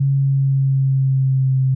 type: tone with pitch glide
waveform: sine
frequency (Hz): 137.6 to 131.84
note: C#3 to C3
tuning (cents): -12 to +14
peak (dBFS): -13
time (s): 0-1.75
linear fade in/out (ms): 10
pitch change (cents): -74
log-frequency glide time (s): 0.11-1.58
effects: none